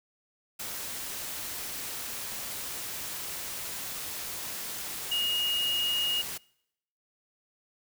sine tone in noise, 2865 Hz, F7, 44 cents sharp, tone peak -26 dBFS, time 5.11-6.22 s, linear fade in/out 10 ms, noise white, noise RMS -37 dBFS, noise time 0.59-6.38 s, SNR +8 dB, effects noise-tail reverb RT60 0.8 s tail -25 dB re dry

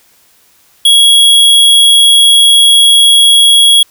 square tone, 3322 Hz, G#7, in tune, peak -3 dBFS, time 0.85-3.83 s, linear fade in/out 5 ms, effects white hiss -48 dBFS RMS until 3.9 s

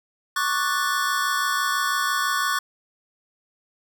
square chord, D major seventh, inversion third, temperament equal, 1108.7 / 1174.7 / 1480 / 1760 Hz, C#6 / D6 / F#6 / A6, 0 / 0 / 0 / 0 cents, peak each -26 / -29 / -27 / -30 dBFS, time 0.36-2.59 s, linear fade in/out 5 ms, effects none

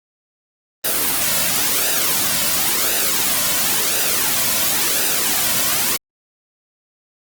white noise with flanger, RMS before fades -18 dBFS, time 0.84-5.97 s, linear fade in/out 10 ms, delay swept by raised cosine 0.9 to 2.5 ms, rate 0.95 Hz, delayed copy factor -0.55, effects Opus 24 kbps

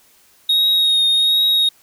triangle tone with vibrato, 3747 Hz, A#7, 8 cents sharp, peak -11 dBFS, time 0.49-1.69 s, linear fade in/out 5 ms, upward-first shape triangle, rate 1.3 Hz, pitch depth 26 cents each way, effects white hiss -53 dBFS RMS until 1.82 s

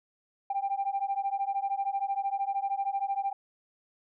sine beating tone pair, 784 / 797 Hz, G5 / G5, 0 / +28 cents, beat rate 13 Hz, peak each -30 dBFS, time 0.5-3.33 s, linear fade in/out 5 ms, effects tanh soft clip ceiling -22 dBFS

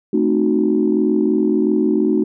sine chord, A diminished seventh, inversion none, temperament equal with one note detuned, 220 / 261.6 / 307 / 370 Hz, A3 / C4 / Eb4 / Gb4, 0 / 0 / -23 / 0 cents, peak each -18 / -22 / -17 / -18 dBFS, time 0.13-2.24 s, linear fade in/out 5 ms, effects tanh soft clip ceiling -4 dBFS

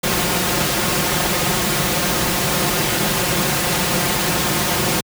pink noise with comb filter, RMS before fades -18 dBFS, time 0.03-5.01 s, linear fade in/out 10 ms, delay 5.6 ms, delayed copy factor +0.6, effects high-pass 80 Hz 12 dB/octave

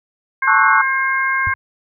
harmonic tone, 533 Hz, C5, 32 cents sharp, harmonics 2 / 3 / 4, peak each -20 / -18 / -21 dBFS, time 0.42-1.54 s, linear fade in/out 5 ms
sine chord, F# minor seventh, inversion first, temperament equal, 880 / 1108.7 / 1318.5 / 1480 Hz, A5 / C#6 / E6 / F#6, 0 / 0 / 0 / 0 cents, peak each -18 / -15 / -20 / -15 dBFS, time 0.47-0.82 s, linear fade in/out 10 ms
sine tone with exponential decay, 92.6 Hz, F#2, 2 cents sharp, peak -18 dBFS, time 1.47-1.55 s, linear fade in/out 0 ms, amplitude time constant 16 ms
effects none

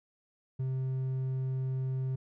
sine tone with hard clipping, 131 Hz, C3, 2 cents sharp, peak -31 dBFS, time 0.59-2.16 s, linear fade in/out 10 ms, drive 3 dB, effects none

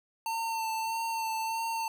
square tone with vibrato, 900 Hz, A5, 39 cents sharp, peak -31 dBFS, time 0.26-1.88 s, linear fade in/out 2 ms, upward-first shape sine, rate 1.6 Hz, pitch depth 22 cents each way, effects none

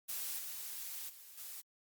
blue noise with level steps, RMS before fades -40 / -44 / -55 / -47 dBFS, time 0.08-1.62 s, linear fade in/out 20 ms, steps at 0.38 / 1.08 / 1.37 s, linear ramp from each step 20 ms, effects Opus 48 kbps

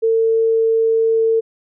sine tone, 450.3 Hz, A4, 40 cents sharp, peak -12 dBFS, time 0.02-1.41 s, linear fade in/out 20 ms, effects none

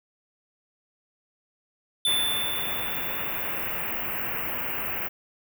square tone with exponential decay, 3520 Hz, A7, in tune, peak -21 dBFS, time 2.05-3.99 s, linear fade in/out 2 ms, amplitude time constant 420 ms
white band-stop noise, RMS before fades -30 dBFS, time 2.06-5.09 s, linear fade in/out 20 ms, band 2900 to 14000 Hz, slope 96 dB/octave
effects none

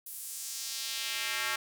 square tone with high-pass filter sweep, 123.47 Hz, B2, in tune, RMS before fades -36 dBFS, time 0.06-1.56 s, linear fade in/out 5 ms, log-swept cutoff 12000 to 1500 Hz, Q 1.3, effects none

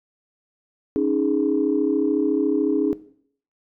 sine chord, C# suspended second, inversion none, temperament equal, 277.2 / 311.1 / 415.3 Hz, C#4 / D#4 / G#4, 0 / 0 / 0 cents, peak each -22 / -22 / -22 dBFS, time 0.96-2.93 s, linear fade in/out 0 ms, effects noise-tail reverb RT60 0.6 s tail -17 dB re dry + tanh soft clip ceiling -9 dBFS

